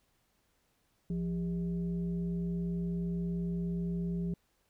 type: tone with frequency modulation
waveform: sine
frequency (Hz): 173.1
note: F3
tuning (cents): -15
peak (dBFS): -31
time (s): 1.1-4.34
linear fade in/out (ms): 2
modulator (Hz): 229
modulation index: 0.5
effects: pink hiss -74 dBFS RMS until 4.69 s